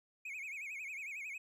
triangle tone with vibrato, 2349 Hz, D7, in tune, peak -40 dBFS, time 0.25-1.38 s, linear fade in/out 5 ms, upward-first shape sine, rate 11 Hz, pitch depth 160 cents each way, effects none

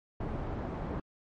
pink low-pass noise, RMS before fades -36 dBFS, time 0.2-1 s, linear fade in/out 5 ms, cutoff 880 Hz, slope 12 dB/octave, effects MP3 48 kbps

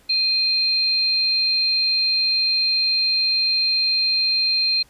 sine tone pair together, 2481 / 4173 Hz, D#7 / C8, -6 / -5 cents, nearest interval major sixth, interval 901 cents, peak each -27 / -17 dBFS, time 0.09-4.83 s, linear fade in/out 10 ms, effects pink hiss -55 dBFS RMS until 4.89 s + resampled to 32000 Hz

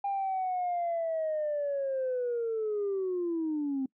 sine linear sweep, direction down, 803 to 260 Hz, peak -27 dBFS, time 0.04-3.86 s, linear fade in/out 5 ms, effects noise-tail reverb RT60 0.1 s tail -24 dB re dry + tanh soft clip ceiling -25 dBFS

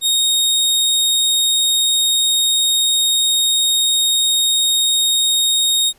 sawtooth tone, 3729 Hz, A#7, in tune, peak -10 dBFS, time 0.01-5.93 s, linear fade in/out 50 ms, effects pink hiss -53 dBFS RMS until 5.98 s + resampled to 32000 Hz

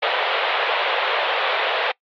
pink band-pass noise, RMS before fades -21 dBFS, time 0.02-1.92 s, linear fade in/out 10 ms, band 460 to 3700 Hz, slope 48 dB/octave, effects noise-tail reverb RT60 0.1 s tail -23 dB re dry + MP3 64 kbps

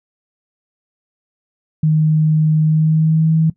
sine tone with pitch glide, 155.56 to 160.12 Hz, D#3 to D#3, 0 to +50 cents, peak -10 dBFS, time 1.83-3.5 s, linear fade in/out 5 ms, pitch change +50 cents, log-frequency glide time 2.62-3.33 s, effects noise-tail reverb RT60 0.1 s tail -18 dB re dry

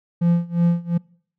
triangle tone with tremolo, 171.6 Hz, F3, 30 cents flat, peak -11 dBFS, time 0.21-0.98 s, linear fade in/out 10 ms, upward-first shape sine, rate 2.8 Hz, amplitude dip 95%, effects noise-tail reverb RT60 0.6 s tail -26 dB re dry

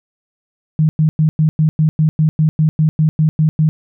sine tone bursts, 155.56 Hz, D#3, in tune, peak -9 dBFS, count 15, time 0.79-3.69 s, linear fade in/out 0 ms, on 100 ms, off 100 ms, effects none

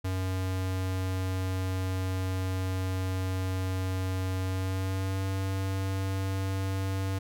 square tone with pitch glide, 93.6 to 95.95 Hz, F#2 to G2, +20 to -37 cents, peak -29 dBFS, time 0.04-7.19 s, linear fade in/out 10 ms, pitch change +43 cents, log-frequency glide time 4.43-5.24 s, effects none

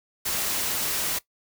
white noise, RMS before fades -27 dBFS, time 0.25-1.19 s, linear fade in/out 10 ms, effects noise-tail reverb RT60 0.1 s tail -18 dB re dry

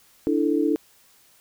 sine chord, D suspended second, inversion none, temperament equal, 293.7 / 329.6 / 440 Hz, D4 / E4 / A4, 0 / 0 / 0 cents, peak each -22 / -23 / -25 dBFS, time 0.27-0.76 s, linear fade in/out 0 ms, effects white hiss -57 dBFS RMS until 1.4 s

